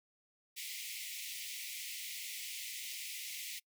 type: high-pass noise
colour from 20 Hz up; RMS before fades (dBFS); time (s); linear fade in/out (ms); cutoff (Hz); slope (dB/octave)
pink; -44; 0.56-3.6; 20; 2000; 96
effects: noise-tail reverb RT60 0.1 s tail -24 dB re dry